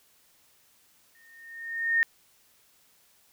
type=tone with exponential growth; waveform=sine; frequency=1836 Hz; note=A#6; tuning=27 cents flat; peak=-18 dBFS; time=1.15-2.03 s; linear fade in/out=0 ms; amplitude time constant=190 ms; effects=white hiss -63 dBFS RMS until 3.32 s